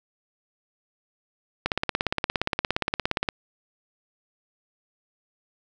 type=click train; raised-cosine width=0.3 ms; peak=-7 dBFS; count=29; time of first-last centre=1.66-3.288 s; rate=17.2 Hz; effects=none